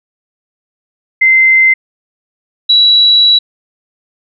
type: tone pair in turn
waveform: sine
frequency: 2074 / 3915 Hz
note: C7 / B7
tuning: -16 / -16 cents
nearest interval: major seventh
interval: 1100 cents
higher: second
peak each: -4 dBFS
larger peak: neither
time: 1.21-1.74 / 2.69-3.39 s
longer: second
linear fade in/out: 10 ms
effects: none